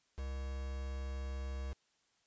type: tone with quantisation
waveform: triangle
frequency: 66.9 Hz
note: C2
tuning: 39 cents sharp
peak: -36 dBFS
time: 0.17-1.74 s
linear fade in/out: 20 ms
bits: 8
effects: white hiss -75 dBFS RMS until 2.26 s + resampled to 16000 Hz